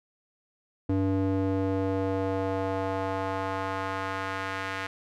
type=tone with band-pass filter sweep; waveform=square; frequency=96 Hz; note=G2; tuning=36 cents flat; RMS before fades=-29 dBFS; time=0.89-4.87 s; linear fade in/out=5 ms; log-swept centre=280 to 1800 Hz; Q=1.3; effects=none